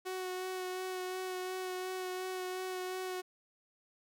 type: tone with vibrato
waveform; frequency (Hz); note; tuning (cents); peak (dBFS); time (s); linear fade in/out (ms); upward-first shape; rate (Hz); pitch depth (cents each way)
sawtooth; 370; F#4; 0; -33; 0.05-3.22; 20; sine; 2.8; 15
effects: none